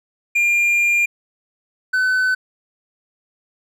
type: tone pair in turn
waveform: triangle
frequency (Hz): 2400 / 1511.9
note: D7 / F#6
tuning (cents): +37 / +37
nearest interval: minor sixth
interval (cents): 800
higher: first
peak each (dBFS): -12 / -13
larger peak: first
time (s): 0.35-1.06 / 1.93-2.35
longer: first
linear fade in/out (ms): 10
effects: none